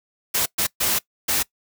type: noise bursts at uneven times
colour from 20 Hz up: white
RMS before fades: -21 dBFS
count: 4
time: 0.34-0.46 / 0.58-0.67 / 0.8-0.99 / 1.28-1.43 s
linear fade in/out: 10 ms
effects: noise-tail reverb RT60 0.1 s tail -22 dB re dry